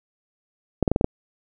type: clicks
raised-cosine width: 2 ms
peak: -5 dBFS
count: 6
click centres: 0.827 / 0.878 / 0.916 / 0.961 / 1.011 / 1.044 s
effects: none